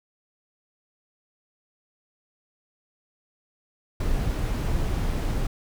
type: noise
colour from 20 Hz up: brown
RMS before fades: -25 dBFS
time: 4-5.47 s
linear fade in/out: 5 ms
effects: none